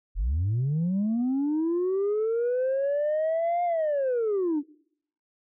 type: linear two-way sweep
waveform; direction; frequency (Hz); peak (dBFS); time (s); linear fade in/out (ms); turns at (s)
sine; up then down; 38.47 to 709 to 277.9; -21; 0.15-4.63; 50; 3.64
effects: noise-tail reverb RT60 0.7 s tail -24 dB re dry + tanh soft clip ceiling -21 dBFS

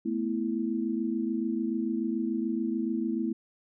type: chord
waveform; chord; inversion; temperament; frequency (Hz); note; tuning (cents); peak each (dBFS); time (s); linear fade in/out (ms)
sine; A suspended second; none; equal; 220 / 246.9 / 329.6; A3 / B3 / E4; 0 / 0 / 0; -31 / -32 / -31; 0.05-3.33; 10
effects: none

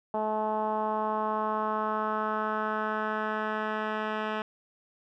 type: tone with low-pass filter sweep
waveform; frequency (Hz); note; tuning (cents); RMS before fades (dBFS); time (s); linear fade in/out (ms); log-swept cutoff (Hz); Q
10% pulse; 215.5; A3; -36; -30; 0.14-4.42; 2; 810 to 2200; 2.8
effects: none

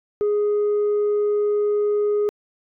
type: tone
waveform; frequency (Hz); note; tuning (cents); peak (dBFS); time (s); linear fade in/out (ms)
sine; 415.3; G#4; 0; -15; 0.21-2.29; 0
effects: tanh soft clip ceiling -16 dBFS

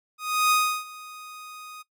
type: tone with ADSR envelope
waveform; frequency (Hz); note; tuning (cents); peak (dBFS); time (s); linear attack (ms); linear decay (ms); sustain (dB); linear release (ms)
sawtooth; 1245; D#6; +1; -14; 0.18-1.83; 330; 330; -22; 18
effects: noise-tail reverb RT60 0.1 s tail -18 dB re dry

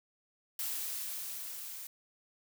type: noise with level ramp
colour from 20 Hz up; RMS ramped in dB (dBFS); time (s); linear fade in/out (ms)
blue; -36 to -45; 0.59-1.87; 2
effects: none

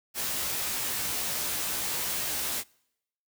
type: noise with comb filter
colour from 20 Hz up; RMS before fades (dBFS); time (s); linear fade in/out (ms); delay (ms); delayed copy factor
white; -31; 0.14-2.64; 50; 16; +0.75
effects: noise-tail reverb RT60 0.8 s tail -26 dB re dry

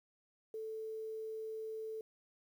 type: tone with quantisation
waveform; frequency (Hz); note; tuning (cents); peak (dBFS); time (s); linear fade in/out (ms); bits
sine; 440; A4; 0; -40; 0.54-2.01; 2; 11
effects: none

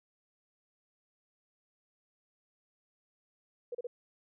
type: tone bursts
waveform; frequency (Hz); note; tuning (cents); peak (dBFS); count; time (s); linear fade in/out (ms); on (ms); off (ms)
sine; 484.2; B4; -34; -35; 3; 3.72-3.87; 5; 28; 33
effects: none

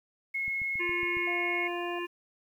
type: tone with vibrato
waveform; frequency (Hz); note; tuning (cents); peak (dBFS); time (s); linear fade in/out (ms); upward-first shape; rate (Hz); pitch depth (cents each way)
sine; 2171; C#7; -37; -29; 0.34-1.68; 10; triangle; 19; 9
type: click train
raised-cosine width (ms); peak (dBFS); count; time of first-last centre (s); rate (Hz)
5; -35; 6; 0.48-1.17; 7.25
type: harmonic tone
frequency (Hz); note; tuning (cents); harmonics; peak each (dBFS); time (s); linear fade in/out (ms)
349.2; F4; 0; 1 / 3 / 5 / 7 / 8; -34 / -39 / -41 / -42 / -43; 0.79-2.07; 20
type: tone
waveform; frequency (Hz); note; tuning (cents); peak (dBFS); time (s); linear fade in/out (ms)
sine; 698.5; F5; 0; -38; 1.27-1.99; 5
effects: 10-bit

